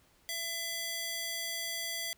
square tone with high-pass filter, 670 Hz, E5, 28 cents sharp, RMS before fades -37 dBFS, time 0.29-2.13 s, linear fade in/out 0 ms, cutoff 2600 Hz, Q 0.73, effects pink hiss -66 dBFS RMS until 2.17 s

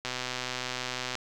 click train, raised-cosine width 0.2 ms, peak -15 dBFS, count 140, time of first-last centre 0.05-1.153 s, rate 126 Hz, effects none

